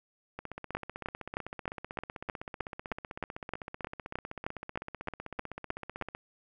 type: two click trains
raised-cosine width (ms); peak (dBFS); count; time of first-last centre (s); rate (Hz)
0.5; -24 / -17; 92 / 18; 0.39-6.149 / 0.75-6.013; 15.8 / 3.23
effects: none